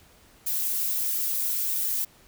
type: noise with flanger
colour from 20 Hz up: violet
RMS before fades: -27 dBFS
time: 0.46-2.05 s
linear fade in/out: 10 ms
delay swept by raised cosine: 1.6 to 7.1 ms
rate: 1.4 Hz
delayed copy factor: +0.5
effects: pink hiss -56 dBFS RMS until 2.27 s